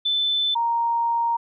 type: tone pair in turn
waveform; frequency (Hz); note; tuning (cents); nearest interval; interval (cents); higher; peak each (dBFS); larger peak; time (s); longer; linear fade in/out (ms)
sine; 3520 / 932.3; A7 / A#5; 0 / 0; octave + major seventh; 2300; first; -19; neither; 0.05-0.55 / 0.55-1.37; second; 10
effects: none